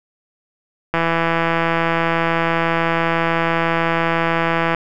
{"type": "click train", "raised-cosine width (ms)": 0.5, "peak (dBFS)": -3, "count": 633, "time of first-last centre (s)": [0.94, 4.747], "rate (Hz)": 166, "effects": []}